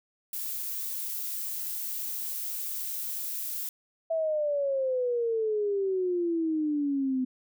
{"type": "noise", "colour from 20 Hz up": "violet", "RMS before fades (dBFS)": -34, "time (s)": [0.33, 3.69], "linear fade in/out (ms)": 2}
{"type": "exponential sweep", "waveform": "sine", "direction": "down", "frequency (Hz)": [659.3, 253.6], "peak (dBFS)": -25, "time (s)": [4.1, 7.25], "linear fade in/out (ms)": 10}
{"effects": []}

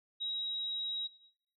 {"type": "tone", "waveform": "sine", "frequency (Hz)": 3828, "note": "A#7", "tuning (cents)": 45, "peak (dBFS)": -34, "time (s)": [0.2, 1.08], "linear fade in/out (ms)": 20, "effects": ["noise-tail reverb RT60 0.7 s tail -17 dB re dry"]}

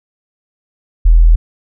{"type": "tone", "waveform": "sine", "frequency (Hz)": 41, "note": "E1", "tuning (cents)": -9, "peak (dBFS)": -3, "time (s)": [1.05, 1.36], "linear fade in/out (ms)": 10, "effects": []}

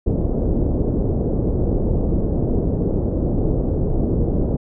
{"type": "low-pass noise", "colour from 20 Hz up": "pink", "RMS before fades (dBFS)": -19, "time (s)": [0.06, 4.57], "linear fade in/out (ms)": 10, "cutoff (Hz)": 500, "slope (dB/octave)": 24, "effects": []}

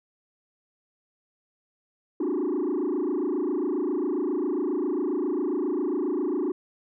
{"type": "tone with frequency modulation", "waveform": "sine", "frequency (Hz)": 329.6, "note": "E4", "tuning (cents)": 0, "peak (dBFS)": -21, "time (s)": [2.2, 6.52], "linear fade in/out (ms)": 5, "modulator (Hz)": 27.4, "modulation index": 2.2, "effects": ["tanh soft clip ceiling -23 dBFS"]}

